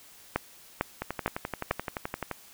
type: two click trains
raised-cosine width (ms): 0.5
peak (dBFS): -10 / -16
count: 4 / 16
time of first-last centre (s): 0.36-1.711 / 1.02-2.313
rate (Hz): 2.22 / 11.6
effects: white hiss -53 dBFS RMS until 2.53 s